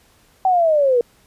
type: linear sweep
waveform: sine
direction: down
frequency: 768 to 466.2 Hz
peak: -12 dBFS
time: 0.45-1.01 s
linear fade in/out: 2 ms
effects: pink hiss -55 dBFS RMS until 1.26 s + resampled to 32000 Hz